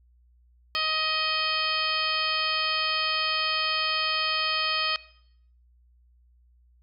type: harmonic tone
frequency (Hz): 628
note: D#5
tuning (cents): +16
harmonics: 1 / 2 / 3 / 4 / 5 / 6 / 7 / 8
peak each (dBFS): -40 / -30 / -35 / -32 / -30 / -42 / -31 / -34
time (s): 0.75-4.96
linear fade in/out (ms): 0
effects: noise-tail reverb RT60 0.7 s tail -19 dB re dry + added 60 Hz sine -57 dBFS peak until 6.82 s